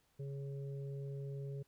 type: harmonic tone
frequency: 138.59 Hz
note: C#3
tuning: in tune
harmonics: 1 / 3 / 4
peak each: -41 / -49 / -58 dBFS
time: 0.19-1.63 s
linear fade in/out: 10 ms
effects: pink hiss -75 dBFS RMS until 1.67 s